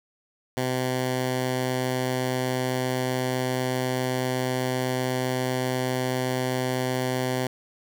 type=tone; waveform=10% pulse; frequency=127.9 Hz; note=C3; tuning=39 cents flat; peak=-16 dBFS; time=0.57-7.47 s; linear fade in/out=2 ms; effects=none